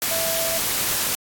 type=tone in noise; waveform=sine; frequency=659.3 Hz; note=E5; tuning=in tune; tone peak=-26 dBFS; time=0.11-0.58 s; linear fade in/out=0 ms; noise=white; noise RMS=-23 dBFS; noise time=0.02-1.15 s; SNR=-6 dB; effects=AAC 64 kbps